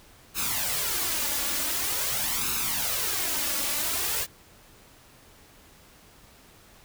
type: noise with flanger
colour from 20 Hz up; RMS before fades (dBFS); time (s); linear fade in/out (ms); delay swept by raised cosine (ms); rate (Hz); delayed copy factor
white; -28; 0.34-4.27; 50; 0.76 to 3.56; 0.46; +0.65
effects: pink hiss -54 dBFS RMS until 6.84 s